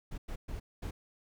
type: noise bursts at uneven times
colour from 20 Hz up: brown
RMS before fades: -39 dBFS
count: 4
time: 0.11-0.18 / 0.28-0.36 / 0.48-0.6 / 0.82-0.91 s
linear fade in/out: 10 ms
effects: none